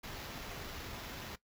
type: noise with sample-and-hold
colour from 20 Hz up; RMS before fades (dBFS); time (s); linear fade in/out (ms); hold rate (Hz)
pink; -45; 0.03-1.36; 10; 8820
effects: noise-tail reverb RT60 0.1 s tail -17 dB re dry